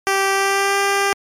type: tone with pitch glide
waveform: 10% pulse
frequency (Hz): 390.2 to 397.7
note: G4 to G4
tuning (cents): -8 to +25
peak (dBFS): -7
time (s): 0.07-1.13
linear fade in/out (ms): 0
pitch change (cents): +33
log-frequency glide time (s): 0.32-0.78
effects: low-pass 12000 Hz 12 dB/octave + MP3 96 kbps